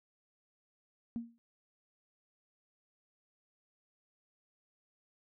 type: tone with exponential decay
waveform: sine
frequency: 233.1 Hz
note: A#3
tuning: in tune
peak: -31 dBFS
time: 1.16-1.38 s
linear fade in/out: 0 ms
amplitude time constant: 46 ms
effects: tanh soft clip ceiling -28 dBFS